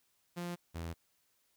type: tone pair in turn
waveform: sawtooth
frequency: 174.61 / 83.19 Hz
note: F3 / E2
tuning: 0 / +16 cents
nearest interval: octave + minor second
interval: 1284 cents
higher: first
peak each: -34 / -35 dBFS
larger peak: first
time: 0.36-0.56 / 0.74-0.94 s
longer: neither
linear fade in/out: 20 ms
effects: white hiss -75 dBFS RMS until 1.56 s